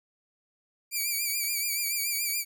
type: tone with vibrato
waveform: 5% pulse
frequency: 2331 Hz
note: D7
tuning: 14 cents flat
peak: -18 dBFS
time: 0.91-2.45 s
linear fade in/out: 50 ms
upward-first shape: sine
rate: 7 Hz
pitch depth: 59 cents each way
effects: none